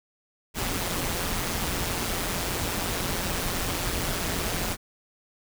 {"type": "noise with amplitude modulation", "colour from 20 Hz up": "pink", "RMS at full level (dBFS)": -26, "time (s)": [0.54, 4.77], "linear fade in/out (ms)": 50, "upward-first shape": "sine", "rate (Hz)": 176, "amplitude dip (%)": 60, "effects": []}